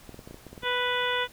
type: clicks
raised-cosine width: 2 ms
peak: -29 dBFS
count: 10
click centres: 0.093 / 0.144 / 0.192 / 0.275 / 0.31 / 0.344 / 0.467 / 0.53 / 0.578 / 0.633 s
type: harmonic tone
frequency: 493.9 Hz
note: B4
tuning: in tune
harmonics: 1 / 2 / 3 / 4 / 5 / 6 / 7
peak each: -31 / -31 / -31 / -33 / -37 / -35 / -33 dBFS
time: 0.62-1.28 s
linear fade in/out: 50 ms
effects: pink hiss -52 dBFS RMS until 1.32 s